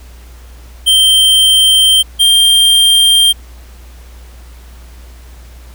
square tone pair in turn, 3136 / 3182 Hz, G7 / G7, 0 / +25 cents, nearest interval unison, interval 25 cents, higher second, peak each -6 dBFS, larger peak neither, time 0.86-2.03 / 2.19-3.33 s, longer first, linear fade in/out 20 ms, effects added 60 Hz sine -32 dBFS peak until 5.74 s + pink hiss -43 dBFS RMS until 5.74 s

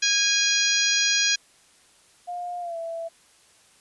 harmonic tone, 822 Hz, G#5, 18 cents flat, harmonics 2 / 3 / 4 / 5 / 6 / 7 / 8, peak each -27 / -27 / -27 / -27 / -27 / -27 / -27 dBFS, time 0.02-1.36 s, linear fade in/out 10 ms
sine tone with pitch glide, 708 to 664.4 Hz, F5 to E5, +23 to +13 cents, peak -29 dBFS, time 2.27-3.09 s, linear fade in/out 20 ms, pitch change -110 cents, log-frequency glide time 2.6-2.77 s
effects white hiss -57 dBFS RMS until 3.8 s + resampled to 24000 Hz

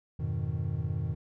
triangle chord, F half-diminished seventh, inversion none, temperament equal, 87.31 / 103.83 / 123.47 / 155.56 Hz, F2 / Ab2 / Cb3 / Eb3, 0 / 0 / 0 / 0 cents, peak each -33 dBFS, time 0.19-1.15 s, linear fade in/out 10 ms, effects none

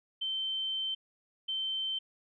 sine tone pair in turn, 3100 / 3100 Hz, G7 / G7, -20 / -20 cents, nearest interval unison, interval 0 cents, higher neither, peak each -31 / -31 dBFS, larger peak neither, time 0.21-0.95 / 1.48-1.99 s, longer first, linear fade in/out 10 ms, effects none

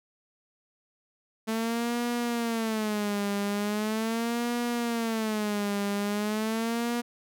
sawtooth tone with vibrato, 220 Hz, A3, in tune, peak -23 dBFS, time 1.47-7.02 s, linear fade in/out 20 ms, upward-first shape sine, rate 0.4 Hz, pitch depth 150 cents each way, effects none

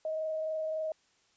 sine tone with frequency modulation, 630 Hz, D#5, 21 cents sharp, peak -31 dBFS, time 0.05-0.92 s, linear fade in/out 2 ms, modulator 23.6 Hz, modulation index 0.28, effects white hiss -69 dBFS RMS until 1.36 s + resampled to 16000 Hz

